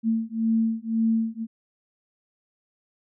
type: beating tone pair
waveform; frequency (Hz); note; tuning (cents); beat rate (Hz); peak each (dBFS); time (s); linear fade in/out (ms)
sine; 224.1 / 226; A3 / A3; +32 / +47; 1.9; -24; 0.03-1.47; 50
effects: none